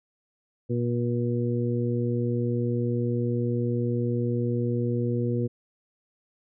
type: harmonic tone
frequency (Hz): 120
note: B2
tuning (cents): -49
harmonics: 1 / 2 / 3 / 4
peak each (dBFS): -26 / -29 / -31 / -32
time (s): 0.69-5.48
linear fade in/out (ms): 20
effects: none